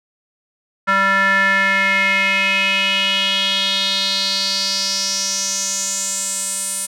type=tone with band-pass filter sweep; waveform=square; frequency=194.9 Hz; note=G3; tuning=10 cents flat; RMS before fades=-18 dBFS; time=0.87-6.87 s; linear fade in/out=20 ms; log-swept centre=1500 to 9300 Hz; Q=4.7; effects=none